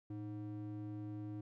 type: ring-modulated tone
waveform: triangle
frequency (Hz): 210.4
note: G#3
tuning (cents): +23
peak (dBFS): -37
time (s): 0.1-1.41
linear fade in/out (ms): 5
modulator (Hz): 99.2
effects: none